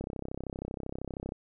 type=click train; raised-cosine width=2 ms; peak=-23 dBFS; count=44; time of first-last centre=0.01-1.321 s; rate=32.8 Hz; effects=none